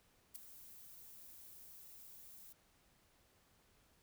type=noise with ADSR envelope; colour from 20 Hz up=violet; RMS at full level=-45 dBFS; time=0.34-2.53 s; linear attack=18 ms; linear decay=6 ms; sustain=-12 dB; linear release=7 ms; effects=pink hiss -72 dBFS RMS until 4.02 s